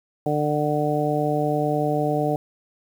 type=harmonic tone; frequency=149.1 Hz; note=D3; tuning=27 cents sharp; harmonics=1 / 2 / 3 / 4 / 5; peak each=-26 / -26 / -26 / -26 / -26 dBFS; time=0.26-2.36 s; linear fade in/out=2 ms; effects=8-bit